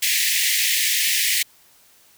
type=high-pass noise; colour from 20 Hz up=pink; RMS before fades=-20 dBFS; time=0.02-1.43 s; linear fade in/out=10 ms; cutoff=1800 Hz; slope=96 dB/octave; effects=white hiss -54 dBFS RMS until 2.17 s